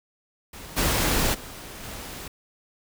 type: noise with level steps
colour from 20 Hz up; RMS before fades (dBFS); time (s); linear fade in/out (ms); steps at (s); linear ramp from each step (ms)
pink; -41 / -23 / -40 / -37; 0.53-2.28; 5; 0.76 / 1.33 / 1.82; 20
effects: none